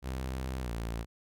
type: tone with pitch glide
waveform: sawtooth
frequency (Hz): 64.8 to 57.07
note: C2 to A#1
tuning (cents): -16 to -36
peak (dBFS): -30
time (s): 0.02-1.06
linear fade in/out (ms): 50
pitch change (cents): -220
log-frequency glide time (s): 0.61-0.72
effects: none